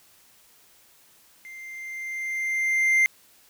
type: tone with level ramp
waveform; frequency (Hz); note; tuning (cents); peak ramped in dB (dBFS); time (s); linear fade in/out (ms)
triangle; 2093; C7; 0; -38 to -14; 1.45-3.06; 0
effects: white hiss -57 dBFS RMS until 3.49 s